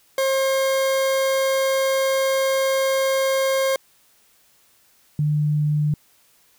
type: tone pair in turn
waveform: 40% pulse / sine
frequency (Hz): 535 / 149.61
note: C5 / D3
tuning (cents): +38 / +32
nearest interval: octave + minor seventh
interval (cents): 2206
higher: first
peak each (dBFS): -17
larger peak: neither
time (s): 0.18-3.76 / 5.19-5.94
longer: first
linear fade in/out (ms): 2
effects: white hiss -58 dBFS RMS until 6.58 s